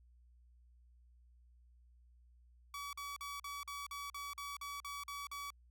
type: tone bursts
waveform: sawtooth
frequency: 1140 Hz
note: C#6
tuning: 48 cents sharp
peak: -39 dBFS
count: 12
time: 2.74-5.504 s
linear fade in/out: 2 ms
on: 190 ms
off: 44 ms
effects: added 60 Hz sine -62 dBFS peak until 5.7 s